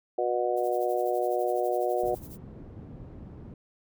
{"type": "harmonic tone", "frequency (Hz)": 121.9, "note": "B2", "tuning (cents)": -22, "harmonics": [3, 4, 5, 6], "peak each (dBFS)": [-30, -30, -30, -30], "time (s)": [0.18, 2.15], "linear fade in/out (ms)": 5}
{"type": "noise with tremolo", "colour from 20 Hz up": "violet", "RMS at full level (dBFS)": -47, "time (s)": [0.56, 2.38], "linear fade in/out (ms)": 20, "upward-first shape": "sine", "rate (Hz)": 12, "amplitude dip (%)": 75}
{"type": "low-pass noise", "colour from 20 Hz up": "white", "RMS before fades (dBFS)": -44, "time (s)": [2.03, 3.54], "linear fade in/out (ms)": 2, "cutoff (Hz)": 220, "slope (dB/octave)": 12}
{"effects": []}